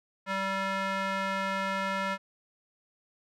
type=tone with band-pass filter; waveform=square; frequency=193.6 Hz; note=G3; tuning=21 cents flat; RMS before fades=-31 dBFS; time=0.26-2.18 s; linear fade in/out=50 ms; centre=1500 Hz; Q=1.2; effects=none